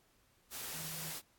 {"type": "tone in noise", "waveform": "sine", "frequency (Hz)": 159.2, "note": "D#3", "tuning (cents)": 40, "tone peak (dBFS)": -48, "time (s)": [0.73, 1.14], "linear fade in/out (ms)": 50, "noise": "white", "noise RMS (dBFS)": -43, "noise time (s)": [0.5, 1.22], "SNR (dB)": -8, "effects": ["pink hiss -71 dBFS RMS until 1.38 s", "AAC 64 kbps"]}